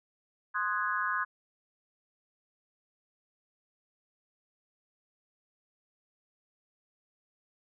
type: chord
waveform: sine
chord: Ab dominant seventh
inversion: first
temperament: equal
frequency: 1046.5 / 1244.5 / 1480 / 1661.2 Hz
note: C6 / Eb6 / Gb6 / Ab6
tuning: 0 / 0 / 0 / 0 cents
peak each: -34 dBFS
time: 0.54-1.25 s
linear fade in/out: 20 ms
effects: none